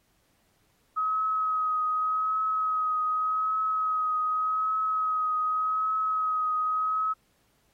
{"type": "tone with vibrato", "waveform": "sine", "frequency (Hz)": 1269, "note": "D#6", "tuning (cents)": 34, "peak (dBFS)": -24, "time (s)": [0.96, 7.14], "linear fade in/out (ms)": 20, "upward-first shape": "triangle", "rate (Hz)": 0.85, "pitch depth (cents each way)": 24, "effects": ["pink hiss -69 dBFS RMS until 7.73 s", "AAC 48 kbps"]}